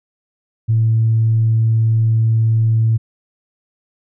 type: tone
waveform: sine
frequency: 112.3 Hz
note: A2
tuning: 36 cents sharp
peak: -10 dBFS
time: 0.68-2.98 s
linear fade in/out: 20 ms
effects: tanh soft clip ceiling -6 dBFS